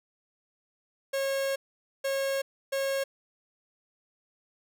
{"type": "tone bursts at uneven times", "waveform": "45% pulse", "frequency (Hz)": 545, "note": "C#5", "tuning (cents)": -29, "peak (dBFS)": -27, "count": 3, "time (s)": [[1.13, 1.56], [2.04, 2.42], [2.72, 3.04]], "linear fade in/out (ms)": 10, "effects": []}